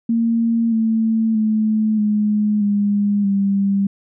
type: tone with pitch steps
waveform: sine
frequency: 230 / 223.2 / 216.6 / 210.2 / 204 / 197.93 Hz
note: A#3 / A3 / A3 / G#3 / G#3 / G3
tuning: -23 / +25 / -27 / +21 / -31 / +17 cents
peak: -14 dBFS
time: 0.09-3.87 s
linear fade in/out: 5 ms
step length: 630 ms
effects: none